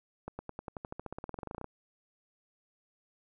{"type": "accelerating click train", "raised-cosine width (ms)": 1, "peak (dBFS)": -25, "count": 23, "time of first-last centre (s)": [0.28, 1.643], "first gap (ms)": 110, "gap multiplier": 0.94, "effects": []}